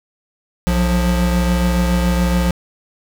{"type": "tone pair together", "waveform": "square", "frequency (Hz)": [61.3, 176.82], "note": ["B1", "F3"], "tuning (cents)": [-12, 22], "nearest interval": "octave + tritone", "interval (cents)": 1834, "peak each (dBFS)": -17, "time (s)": [0.67, 2.51], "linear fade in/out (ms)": 0, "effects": ["7-bit"]}